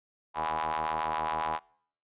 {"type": "ring-modulated tone", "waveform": "sawtooth", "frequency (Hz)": 78.9, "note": "D#2", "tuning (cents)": 25, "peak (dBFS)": -22, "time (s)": [0.34, 1.6], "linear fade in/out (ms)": 50, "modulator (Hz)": 911, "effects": ["noise-tail reverb RT60 0.6 s tail -25 dB re dry", "resampled to 8000 Hz"]}